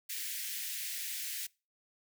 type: high-pass noise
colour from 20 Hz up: white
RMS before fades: -39 dBFS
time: 0.09-1.47 s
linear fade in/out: 10 ms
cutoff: 1700 Hz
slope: 48 dB/octave
effects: noise-tail reverb RT60 0.3 s tail -24 dB re dry